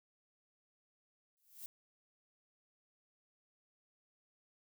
violet noise with exponential growth, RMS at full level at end -44 dBFS, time 1.37-1.66 s, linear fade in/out 0 ms, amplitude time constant 61 ms, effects none

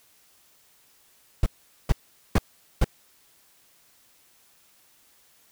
brown noise bursts, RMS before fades -18 dBFS, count 4, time 1.43-2.844 s, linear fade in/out 2 ms, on 31 ms, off 430 ms, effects white hiss -60 dBFS RMS until 5.51 s

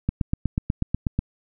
click train, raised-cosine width 5 ms, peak -9 dBFS, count 10, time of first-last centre 0.09-1.19 s, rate 8.18 Hz, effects none

